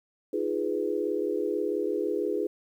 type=chord; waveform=sine; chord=F half-diminished seventh; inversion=third; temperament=equal; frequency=311.1 / 349.2 / 415.3 / 493.9 Hz; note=Eb4 / F4 / Ab4 / Cb5; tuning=0 / 0 / 0 / 0 cents; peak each=-33 / -32 / -29 / -33 dBFS; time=0.33-2.47 s; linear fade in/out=5 ms; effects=10-bit